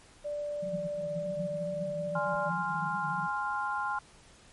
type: tone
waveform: sine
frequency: 587.3 Hz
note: D5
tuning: in tune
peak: -32 dBFS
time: 0.24-2.5 s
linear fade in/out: 20 ms
type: band-pass noise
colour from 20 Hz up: pink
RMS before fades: -40 dBFS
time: 0.62-3.28 s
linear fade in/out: 10 ms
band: 160 to 180 Hz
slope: 96 dB/octave
type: chord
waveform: sine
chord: F minor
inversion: first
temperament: equal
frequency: 830.6 / 1046.5 / 1396.9 Hz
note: Ab5 / C6 / F6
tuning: 0 / 0 / 0 cents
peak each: -34 / -34 / -34 dBFS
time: 2.15-3.99 s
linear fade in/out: 5 ms
effects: pink hiss -57 dBFS RMS until 4.52 s + MP3 48 kbps